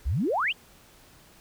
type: exponential sweep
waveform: sine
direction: up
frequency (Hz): 52.4 to 3322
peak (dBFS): -23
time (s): 0.05-0.53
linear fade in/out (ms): 20
effects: pink hiss -55 dBFS RMS until 1.4 s